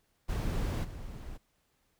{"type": "noise with level steps", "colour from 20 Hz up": "brown", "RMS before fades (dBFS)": [-31, -43], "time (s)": [0.28, 1.38], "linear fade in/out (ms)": 20, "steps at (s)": 0.83, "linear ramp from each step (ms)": 20, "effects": ["pink hiss -74 dBFS RMS until 1.99 s"]}